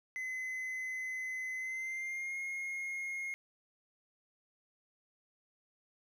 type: tone with pitch glide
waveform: triangle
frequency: 2036 to 2147 Hz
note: C7 to C7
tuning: -48 to +44 cents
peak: -35 dBFS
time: 0.16-3.34 s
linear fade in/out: 0 ms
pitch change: +92 cents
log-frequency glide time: 1.56-2.38 s
effects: none